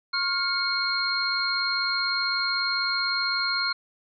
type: tone cluster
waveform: sine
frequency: 1085 / 1410 / 2198 / 4206 Hz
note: C#6 / F6 / C#7 / C8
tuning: -37 / +16 / -15 / +8 cents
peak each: -32 / -28 / -33 / -26 dBFS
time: 0.13-3.73 s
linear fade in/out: 10 ms
effects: none